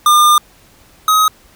square tone pair in turn, 1204 / 1264.8 Hz, D6 / D#6, +43 / +28 cents, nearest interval minor second, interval 85 cents, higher second, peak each -7 / -9 dBFS, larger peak first, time 0.06-0.38 / 1.08-1.28 s, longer first, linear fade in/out 2 ms, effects pink hiss -47 dBFS RMS until 1.55 s

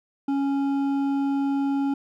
triangle tone with hard clipping, 277.2 Hz, C#4, in tune, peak -23 dBFS, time 0.28-1.94 s, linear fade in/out 5 ms, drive 11 dB, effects none

